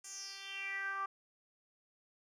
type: tone with band-pass filter sweep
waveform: 10% pulse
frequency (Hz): 392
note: G4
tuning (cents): 0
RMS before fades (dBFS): -42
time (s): 0.04-1.06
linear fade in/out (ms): 5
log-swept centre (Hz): 7800 to 1100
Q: 5.6
effects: none